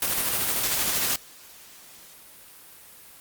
white noise with tremolo, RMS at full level -24 dBFS, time 0.02-1.16 s, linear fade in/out 2 ms, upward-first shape square, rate 13 Hz, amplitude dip 25%, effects white hiss -48 dBFS RMS until 3.2 s + Opus 32 kbps

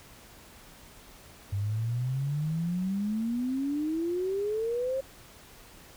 sine exponential sweep, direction up, 97.3 to 542 Hz, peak -27 dBFS, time 1.52-5.01 s, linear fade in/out 10 ms, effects pink hiss -52 dBFS RMS until 5.96 s

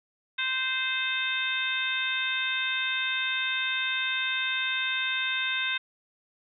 harmonic tone, 520 Hz, C5, 11 cents flat, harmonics 2 / 3 / 4 / 5 / 6 / 7, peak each -40 / -31 / -34 / -32 / -40 / -31 dBFS, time 0.38-5.78 s, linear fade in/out 10 ms, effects none

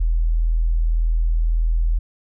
sine tone, 40.91 Hz, E1, 12 cents flat, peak -15 dBFS, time 0-1.99 s, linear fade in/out 10 ms, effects none

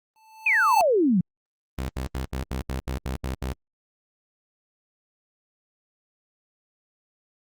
square tone with exponential growth, 880 Hz, A5, in tune, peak -19 dBFS, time 0.16-0.81 s, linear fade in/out 0 ms, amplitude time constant 140 ms
sine exponential sweep, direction down, 2618 to 165.4 Hz, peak -17 dBFS, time 0.46-1.21 s, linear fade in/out 5 ms
sawtooth tone bursts, 65.2 Hz, C2, 5 cents flat, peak -23 dBFS, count 10, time 1.78-3.528 s, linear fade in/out 0 ms, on 110 ms, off 72 ms
effects Opus 24 kbps

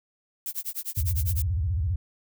violet noise with tremolo, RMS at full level -30 dBFS, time 0.46-1.42 s, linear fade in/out 0 ms, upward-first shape sine, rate 9.9 Hz, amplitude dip 100%
sine tone with vibrato, 82.4 Hz, E2, in tune, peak -23 dBFS, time 0.97-1.96 s, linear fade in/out 5 ms, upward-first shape square, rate 15 Hz, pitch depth 270 cents each way
effects none

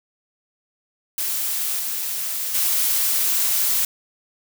blue noise with level steps, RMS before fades -24 / -26 / -20 dBFS, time 1.18-3.85 s, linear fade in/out 2 ms, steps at 1.79 / 2.54 s, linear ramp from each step 10 ms, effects none

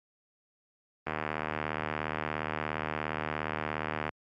click train, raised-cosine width 0.5 ms, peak -16 dBFS, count 234, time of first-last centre 1.07-4.092 s, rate 77.1 Hz, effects high-pass 80 Hz 12 dB/octave + Opus 24 kbps

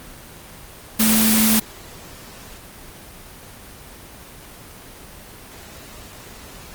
sine tone in noise, 220 Hz, A3, in tune, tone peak -16 dBFS, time 0.99-1.6 s, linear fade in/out 10 ms, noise white, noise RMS -17 dBFS, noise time 0.99-1.6 s, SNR -2 dB, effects pink hiss -40 dBFS RMS until 6.74 s + Opus 24 kbps

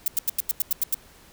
violet noise bursts, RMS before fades -22 dBFS, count 9, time 0.06-0.944 s, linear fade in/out 2 ms, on 20 ms, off 88 ms, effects pink hiss -52 dBFS RMS until 1.32 s

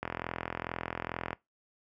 click train, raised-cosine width 0.5 ms, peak -18 dBFS, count 56, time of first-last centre 0.03-1.33 s, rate 42.3 Hz, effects noise-tail reverb RT60 0.2 s tail -22 dB re dry + high-pass 60 Hz 12 dB/octave

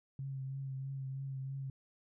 sine tone with vibrato, 134.8 Hz, C#3, 48 cents flat, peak -38 dBFS, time 0.19-1.7 s, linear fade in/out 2 ms, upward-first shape triangle, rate 3.1 Hz, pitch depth 31 cents each way, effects none

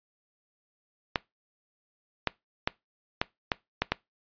clicks, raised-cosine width 0.3 ms, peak -8 dBFS, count 7, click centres 1.158 / 2.273 / 2.675 / 3.215 / 3.518 / 3.82 / 3.92 s, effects noise-tail reverb RT60 0.2 s tail -22 dB re dry + resampled to 11025 Hz

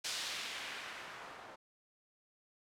blue noise with low-pass filter sweep, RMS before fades -44 dBFS, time 0.04-1.56 s, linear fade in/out 10 ms, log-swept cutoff 4800 to 890 Hz, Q 0.99, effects none

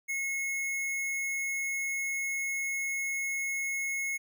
square tone, 2176 Hz, C#7, 33 cents flat, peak -31 dBFS, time 0.08-4.18 s, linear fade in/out 20 ms, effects none

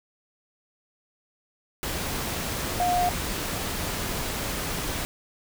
sine tone in noise, 714 Hz, F5, 38 cents sharp, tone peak -21 dBFS, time 2.8-3.09 s, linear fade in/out 0 ms, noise pink, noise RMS -30 dBFS, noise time 1.83-5.05 s, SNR +6 dB, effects none

